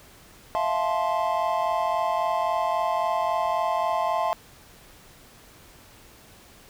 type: chord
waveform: triangle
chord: F major seventh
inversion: third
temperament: just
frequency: 654.8 / 698.5 / 873.1 / 1047.7 Hz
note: E5 / F5 / A5 / C6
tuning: -12 / 0 / -14 / +2 cents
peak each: -26 dBFS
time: 0.55-4.33 s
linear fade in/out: 0 ms
effects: pink hiss -51 dBFS RMS until 6.69 s